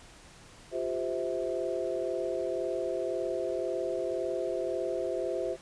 sine tone cluster, 354.3 / 396.2 / 517 / 651 Hz, F4 / G4 / C5 / E5, +25 / +18 / -21 / -22 cents, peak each -35 / -36 / -34 / -35 dBFS, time 0.71-5.57 s, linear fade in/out 50 ms, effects pink hiss -53 dBFS RMS until 5.61 s + resampled to 22050 Hz

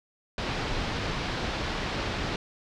pink low-pass noise, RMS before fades -31 dBFS, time 0.38-2.36 s, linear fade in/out 2 ms, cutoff 4800 Hz, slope 24 dB/octave, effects none

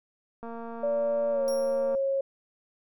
click train, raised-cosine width 1 ms, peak -27 dBFS, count 352, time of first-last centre 0.43-1.949 s, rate 231 Hz
sine tone with pitch glide, 577 to 544.9 Hz, D5 to C#5, -31 to -30 cents, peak -24 dBFS, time 0.83-2.21 s, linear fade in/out 5 ms, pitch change -99 cents, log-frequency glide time 1.31-1.44 s
25% pulse tone with exponential decay, 5588 Hz, F8, in tune, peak -31 dBFS, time 1.48-1.99 s, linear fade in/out 0 ms, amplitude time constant 110 ms
effects none

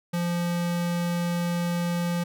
square tone, 173.2 Hz, F3, 14 cents flat, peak -25 dBFS, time 0.13-2.24 s, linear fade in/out 10 ms, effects none

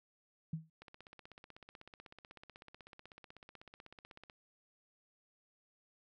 sine tone with exponential decay, 160.2 Hz, E3, 49 cents flat, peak -33 dBFS, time 0.53-0.7 s, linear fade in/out 5 ms, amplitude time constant 35 ms
click train, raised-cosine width 0.3 ms, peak -37 dBFS, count 57, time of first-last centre 0.82-4.298 s, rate 16.1 Hz
effects none

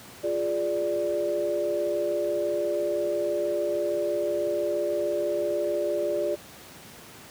sine chord, D diminished, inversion first, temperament equal, 349.2 / 415.3 / 587.3 Hz, F4 / Ab4 / D5, 0 / 0 / 0 cents, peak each -30 / -31 / -26 dBFS, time 0.23-6.36 s, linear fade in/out 20 ms, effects pink hiss -46 dBFS RMS until 7.3 s + high-pass 100 Hz 12 dB/octave

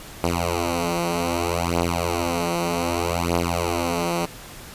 5% pulse beating tone pair, 85.5 / 86.14 Hz, F2 / F2, -36 / -23 cents, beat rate 0.64 Hz, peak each -13 dBFS, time 0.23-4.26 s, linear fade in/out 10 ms, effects pink hiss -40 dBFS RMS until 4.74 s + resampled to 32000 Hz

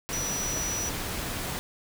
sine tone in noise, 5880 Hz, F#8, 12 cents flat, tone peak -30 dBFS, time 0.13-0.89 s, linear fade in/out 0 ms, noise pink, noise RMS -33 dBFS, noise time 0.09-1.59 s, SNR 0 dB, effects none

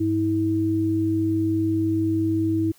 sine tone pair together, 101.7 / 322.9 Hz, G#2 / E4, -36 / -36 cents, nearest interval octave + minor sixth, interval 2000 cents, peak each -26 / -20 dBFS, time 0-2.72 s, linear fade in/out 10 ms, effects white hiss -56 dBFS RMS until 2.78 s

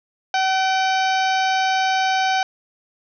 harmonic tone with a mistuned harmonic, 760 Hz, F#5, 46 cents sharp, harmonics 1 / 2 / 3 / 4 / 5 / 6 / 7 / 8, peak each -18 / -24 / -28 / -30 / -32 / -34 / -35 / -36 dBFS, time 0.34-2.43 s, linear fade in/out 2 ms, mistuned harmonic 3, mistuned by +42 cents, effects none

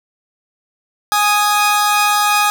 sawtooth tone pair together, 830.6 / 1244.5 Hz, G#5 / D#6, 0 / 0 cents, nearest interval perfect fifth, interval 700 cents, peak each -11 dBFS, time 1.12-2.5 s, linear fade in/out 0 ms, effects none

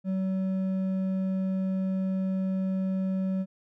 sine tone with hard clipping, 189.4 Hz, F#3, 41 cents sharp, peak -27 dBFS, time 0.04-3.46 s, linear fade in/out 50 ms, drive 5 dB, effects none

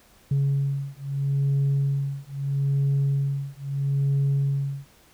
sine beating tone pair, 138.6 / 139.37 Hz, C#3 / C#3, 0 / +10 cents, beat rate 0.77 Hz, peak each -23 dBFS, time 0.31-4.86 s, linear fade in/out 5 ms, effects tanh soft clip ceiling -17 dBFS + pink hiss -56 dBFS RMS until 5.13 s

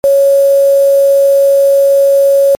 sine tone with quantisation, 554.4 Hz, C#5, in tune, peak -4 dBFS, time 0.04-2.55 s, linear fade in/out 0 ms, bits 4, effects MP3 64 kbps

